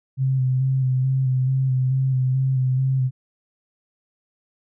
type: tone with vibrato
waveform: sine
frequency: 130.81 Hz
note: C3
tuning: in tune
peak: -17 dBFS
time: 0.17-3.11 s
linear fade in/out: 50 ms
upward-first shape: square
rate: 2.3 Hz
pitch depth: 24 cents each way
effects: none